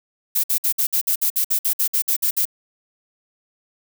violet noise bursts, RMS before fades -19 dBFS, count 15, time 0.35-2.454 s, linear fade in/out 10 ms, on 88 ms, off 56 ms, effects none

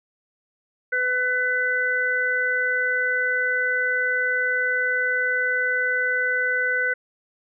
harmonic tone, 500 Hz, B4, 21 cents sharp, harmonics 1 / 3 / 4, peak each -29 / -21 / -27 dBFS, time 0.92-6.94 s, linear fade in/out 10 ms, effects none

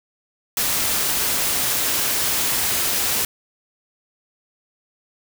white noise, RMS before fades -21 dBFS, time 0.57-3.25 s, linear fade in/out 2 ms, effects none

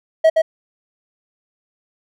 triangle tone with echo, 642 Hz, E5, 46 cents flat, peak -6 dBFS, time 0.24-0.3 s, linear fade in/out 10 ms, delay 120 ms, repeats 1, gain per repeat -3 dB, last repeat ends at 0.42 s, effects none

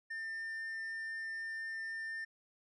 triangle tone, 1799 Hz, A6, 38 cents sharp, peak -37 dBFS, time 0.1-2.25 s, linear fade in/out 10 ms, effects resampled to 24000 Hz

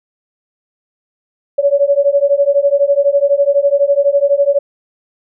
sine beating tone pair, 559 / 571 Hz, C#5 / D5, +14 / -49 cents, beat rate 12 Hz, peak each -12 dBFS, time 1.58-4.59 s, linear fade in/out 10 ms, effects none

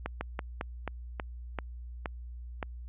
slowing click train, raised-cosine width 0.5 ms, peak -18 dBFS, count 9, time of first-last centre 0.06-2.628 s, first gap 150 ms, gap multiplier 1.21, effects added 60 Hz sine -40 dBFS peak until 2.88 s + resampled to 8000 Hz

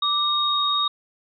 sine tone pair together, 1174.7 / 3738 Hz, D6 / A#7, 0 / +4 cents, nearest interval octave + minor sixth, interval 2004 cents, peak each -23 / -21 dBFS, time 0.02-0.88 s, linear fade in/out 5 ms, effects none

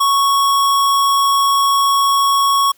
square tone, 1108.7 Hz, C#6, in tune, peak -12 dBFS, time 0-2.72 s, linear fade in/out 10 ms, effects white hiss -54 dBFS RMS until 2.77 s

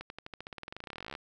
accelerating click train, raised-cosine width 0.3 ms, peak -25 dBFS, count 30, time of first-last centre 0.01-1.152 s, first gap 91 ms, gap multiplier 0.93, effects none

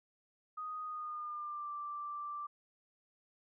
sine tone with pitch glide, 1244.5 to 1174.7 Hz, D#6 to D6, 0 to 0 cents, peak -39 dBFS, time 0.57-2.47 s, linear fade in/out 10 ms, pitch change -100 cents, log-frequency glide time 0.84-1.71 s, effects none

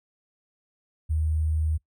sine tone with sample-and-hold, 78.2 Hz, D#2, 9 cents sharp, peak -22 dBFS, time 1.09-1.78 s, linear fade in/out 20 ms, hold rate 8820 Hz, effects noise-tail reverb RT60 0.1 s tail -21 dB re dry

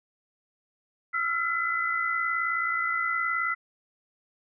sine tone cluster, 1323 / 1382 / 2014 Hz, E6 / F6 / B6, +6 / -19 / +33 cents, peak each -32 / -29 / -28 dBFS, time 1.13-3.55 s, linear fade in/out 20 ms, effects none

